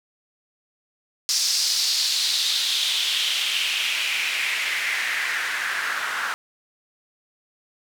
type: noise with band-pass filter sweep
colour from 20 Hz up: white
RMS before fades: -24 dBFS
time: 1.29-6.34 s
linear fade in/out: 0 ms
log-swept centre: 5300 to 1400 Hz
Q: 3.4
effects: none